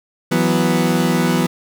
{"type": "chord", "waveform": "30% pulse", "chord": "E suspended second", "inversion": "none", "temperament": "equal", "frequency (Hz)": [164.81, 185, 246.9], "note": ["E3", "F#3", "B3"], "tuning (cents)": [0, 0, 0], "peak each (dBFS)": -16, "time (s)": [0.31, 1.47], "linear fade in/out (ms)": 10, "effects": []}